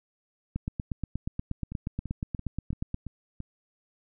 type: two click trains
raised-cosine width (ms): 5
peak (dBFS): -24 / -18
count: 6 / 21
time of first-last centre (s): 1.72-3.404 / 0.56-2.944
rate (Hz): 2.97 / 8.39
effects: none